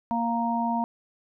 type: harmonic tone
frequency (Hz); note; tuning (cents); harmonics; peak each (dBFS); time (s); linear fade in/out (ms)
233.1; A#3; 0; 1 / 3 / 4; -27 / -30 / -27; 0.11-0.84; 0
effects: none